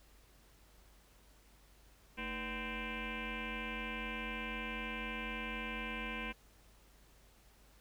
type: tone with frequency modulation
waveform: sine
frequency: 1294 Hz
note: E6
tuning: 32 cents flat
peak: -38 dBFS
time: 2.17-6.33 s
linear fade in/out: 20 ms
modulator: 268 Hz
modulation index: 5.6
effects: added 50 Hz sine -63 dBFS peak until 7.8 s + pink hiss -66 dBFS RMS until 7.8 s